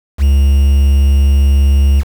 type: tone with quantisation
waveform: triangle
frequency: 69.3 Hz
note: C#2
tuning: in tune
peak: -4 dBFS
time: 0.18-2.04 s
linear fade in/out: 50 ms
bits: 5
effects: none